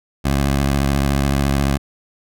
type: tone with vibrato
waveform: 15% pulse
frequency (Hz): 69.3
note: C#2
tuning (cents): 0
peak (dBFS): -9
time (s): 0.24-1.78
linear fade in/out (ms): 20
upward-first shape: sine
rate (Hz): 14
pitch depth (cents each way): 55
effects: none